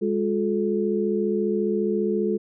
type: tone cluster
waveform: sine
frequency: 205.1 / 358.6 / 433.3 Hz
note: G#3 / F4 / A4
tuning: -21 / +46 / -27 cents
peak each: -25 dBFS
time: 0.01-2.38 s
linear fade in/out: 20 ms
effects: none